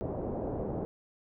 white low-pass noise, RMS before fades -35 dBFS, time 0.01-0.85 s, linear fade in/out 0 ms, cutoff 610 Hz, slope 24 dB/octave, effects none

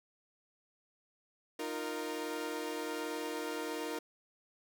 sawtooth chord, Eb suspended second, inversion none, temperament equal with one note detuned, 307.9 / 349.2 / 466.2 Hz, Eb4 / F4 / Bb4, -18 / 0 / 0 cents, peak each -37 / -39 / -36 dBFS, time 1.59-3.99 s, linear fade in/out 5 ms, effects none

